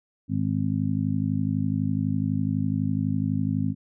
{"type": "harmonic tone", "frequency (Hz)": 52, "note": "G#1", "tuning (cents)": 3, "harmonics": [2, 3, 4, 5], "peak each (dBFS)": [-28, -28, -28, -28], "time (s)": [0.28, 3.75], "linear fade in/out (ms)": 50, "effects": []}